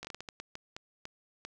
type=slowing click train; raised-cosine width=0.2 ms; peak=-24 dBFS; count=12; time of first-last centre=0.03-1.45 s; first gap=17 ms; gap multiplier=1.37; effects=none